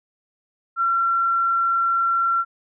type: tone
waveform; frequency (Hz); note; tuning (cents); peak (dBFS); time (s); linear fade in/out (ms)
sine; 1362; F6; -44; -17; 0.76-2.45; 50
effects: none